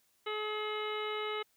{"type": "harmonic tone", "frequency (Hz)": 425.8, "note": "G#4", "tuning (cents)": 43, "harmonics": [1, 2, 3, 4, 5, 6, 7, 8, 9], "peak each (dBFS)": [-37, -45, -40, -51, -42, -54, -44, -56, -47], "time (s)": [0.26, 1.43], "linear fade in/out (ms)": 10, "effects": ["white hiss -72 dBFS RMS until 1.56 s"]}